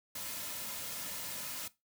white noise with comb filter, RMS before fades -41 dBFS, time 0.15-1.68 s, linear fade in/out 5 ms, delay 2.6 ms, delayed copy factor -0.5, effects noise-tail reverb RT60 0.2 s tail -17 dB re dry

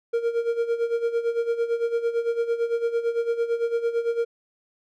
triangle tone with tremolo, 466.2 Hz, A#4, in tune, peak -17 dBFS, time 0.13-4.25 s, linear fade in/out 10 ms, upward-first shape sine, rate 8.9 Hz, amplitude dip 75%, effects none

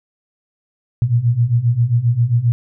sine beating tone pair, 114.8 / 122.3 Hz, A#2 / B2, -26 / -16 cents, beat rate 7.5 Hz, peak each -17 / -14 dBFS, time 1.02-2.52 s, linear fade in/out 0 ms, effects none

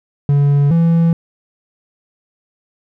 triangle tone pair in turn, 142.6 / 166.81 Hz, C#3 / E3, +49 / +21 cents, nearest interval minor third, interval 272 cents, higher second, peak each -7 dBFS, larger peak neither, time 0.29-0.71 / 0.71-1.13 s, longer neither, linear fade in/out 2 ms, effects none

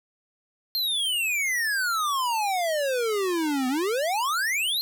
square exponential two-way sweep, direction down then up, 4259 to 249.3 to 4259 Hz, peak -24 dBFS, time 0.75-4.81 s, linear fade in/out 0 ms, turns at 3.68 s, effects none

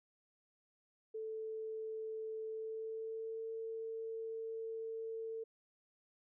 sine tone with pitch glide, 440 to 449 Hz, A4 to A4, 0 to +35 cents, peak -40 dBFS, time 1.14-5.44 s, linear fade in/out 10 ms, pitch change +35 cents, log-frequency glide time 2.46-3.48 s, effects none

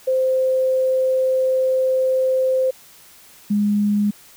sine tone pair in turn, 520 / 206.4 Hz, C5 / G#3, -11 / -10 cents, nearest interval octave + major third, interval 1599 cents, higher first, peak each -15 dBFS, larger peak neither, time 0.07-2.71 / 3.5-4.11 s, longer first, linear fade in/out 10 ms, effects white hiss -47 dBFS RMS until 4.36 s

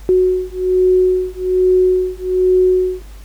sine beating tone pair, 368 / 369.2 Hz, F#4 / F#4, -9 / -4 cents, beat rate 1.2 Hz, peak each -14 dBFS, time 0.09-3.02 s, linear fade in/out 0 ms, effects added 50 Hz sine -32 dBFS peak until 3.24 s + pink hiss -46 dBFS RMS until 3.24 s

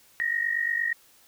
sine tone pair together, 1845.4 / 1894 Hz, A#6 / A#6, -18 / +27 cents, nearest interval unison, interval 45 cents, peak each -28 / -26 dBFS, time 0.2-0.93 s, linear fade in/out 0 ms, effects white hiss -58 dBFS RMS until 1.27 s

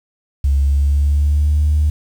sine tone with pitch glide, 69.3 to 75.14 Hz, C#2 to D2, 0 to +40 cents, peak -10 dBFS, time 0.44-1.9 s, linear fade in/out 5 ms, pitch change +140 cents, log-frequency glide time 0.58-1.62 s, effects tanh soft clip ceiling -7 dBFS + 7-bit

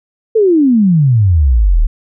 sine exponential sweep, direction down, 459.7 to 34.65 Hz, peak -6 dBFS, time 0.35-1.87 s, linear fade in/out 10 ms, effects none

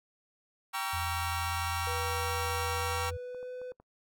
sawtooth chord, G diminished seventh, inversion none, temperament just, 784 / 940.8 / 1128.9 / 1354.7 Hz, G5 / Bb5 / Db6 / Fb6, 0 / +16 / +31 / +47 cents, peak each -34 dBFS, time 0.73-3.11 s, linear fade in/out 20 ms
sine tone, 85.5 Hz, F2, 36 cents flat, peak -36 dBFS, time 0.93-3.17 s, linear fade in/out 5 ms
triangle tone with pitch glide, 485.2 to 502 Hz, B4 to B4, -31 to +28 cents, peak -36 dBFS, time 1.87-3.72 s, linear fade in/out 2 ms, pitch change +59 cents, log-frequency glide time 2.75-3.52 s
clicks, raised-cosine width 1 ms, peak -40 dBFS, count 12, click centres 2.457 / 2.494 / 2.777 / 2.811 / 2.915 / 2.971 / 3.112 / 3.347 / 3.429 / 3.616 / 3.72 / 3.8 s
effects noise-tail reverb RT60 0.1 s tail -25 dB re dry

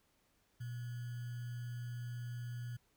sine tone with sample-and-hold, 120.6 Hz, B2, 41 cents flat, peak -40 dBFS, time 0.6-2.77 s, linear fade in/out 10 ms, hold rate 1575 Hz, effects pink hiss -75 dBFS RMS until 2.96 s

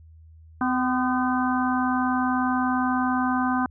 harmonic tone with a mistuned harmonic, 254.6 Hz, C4, 47 cents flat, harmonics 1 / 3 / 4 / 5 / 6, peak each -23 / -28 / -29 / -30 / -31 dBFS, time 0.61-3.66 s, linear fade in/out 2 ms, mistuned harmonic 5, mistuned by -60 cents, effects added 80 Hz sine -46 dBFS peak until 3.7 s

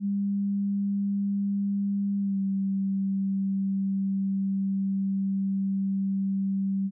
sine tone with pitch glide, 200 to 194.64 Hz, G3 to G3, +35 to -12 cents, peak -24 dBFS, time 0-6.91 s, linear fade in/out 50 ms, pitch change -47 cents, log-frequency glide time 2.19-2.39 s, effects none

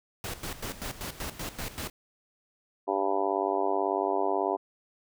pink noise with tremolo, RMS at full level -35 dBFS, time 0.24-1.9 s, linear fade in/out 2 ms, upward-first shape square, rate 5.2 Hz, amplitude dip 75%
harmonic tone, 98.2 Hz, G2, 4 cents sharp, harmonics 3 / 4 / 5 / 6 / 7 / 8 / 9 / 10, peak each -36 / -30 / -37 / -35 / -31 / -35 / -34 / -35 dBFS, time 2.87-4.57 s, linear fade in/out 20 ms
effects none

